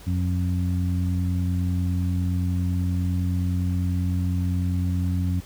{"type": "harmonic tone", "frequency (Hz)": 89.9, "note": "F#2", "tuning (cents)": -49, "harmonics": [1, 2, 3], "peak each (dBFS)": [-22, -28, -32], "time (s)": [0.06, 5.41], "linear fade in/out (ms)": 20, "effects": ["added 50 Hz sine -47 dBFS peak until 5.45 s", "pink hiss -47 dBFS RMS until 5.45 s"]}